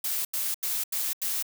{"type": "noise bursts", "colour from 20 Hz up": "blue", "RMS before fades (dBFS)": -29, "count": 5, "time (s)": [0.04, 1.426], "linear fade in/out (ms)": 5, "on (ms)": 210, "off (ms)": 84, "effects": []}